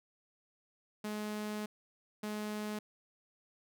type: tone bursts at uneven times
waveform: sawtooth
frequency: 211.3 Hz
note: G#3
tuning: 30 cents sharp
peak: -33 dBFS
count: 2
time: 1.04-1.66 / 2.23-2.79 s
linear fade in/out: 5 ms
effects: none